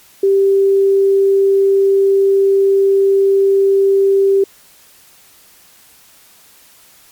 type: tone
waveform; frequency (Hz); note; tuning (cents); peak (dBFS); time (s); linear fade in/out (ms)
sine; 392; G4; 0; -8; 0.23-4.44; 5
effects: white hiss -46 dBFS RMS until 7.11 s + MP3 96 kbps